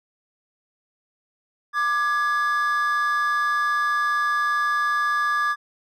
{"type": "tone pair together", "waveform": "triangle", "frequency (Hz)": [1185.8, 1677], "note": ["D6", "G#6"], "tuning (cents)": [16, 16], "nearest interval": "tritone", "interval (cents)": 600, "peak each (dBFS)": [-19, -21], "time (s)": [1.73, 5.56], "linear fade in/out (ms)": 50, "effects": ["tanh soft clip ceiling -12 dBFS"]}